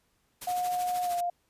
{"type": "noise with tremolo", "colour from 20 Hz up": "white", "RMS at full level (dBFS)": -39, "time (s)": [0.41, 1.21], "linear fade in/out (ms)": 10, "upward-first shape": "sine", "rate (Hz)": 13, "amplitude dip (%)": 65}
{"type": "tone with pitch glide", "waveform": "sine", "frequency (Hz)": [721, 701.7], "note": ["F#5", "F5"], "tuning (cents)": [-45, 8], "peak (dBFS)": -27, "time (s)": [0.47, 1.3], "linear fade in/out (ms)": 5, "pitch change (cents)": -47, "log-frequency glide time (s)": [1.03, 1.12]}
{"effects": ["pink hiss -72 dBFS RMS until 1.49 s", "resampled to 32000 Hz"]}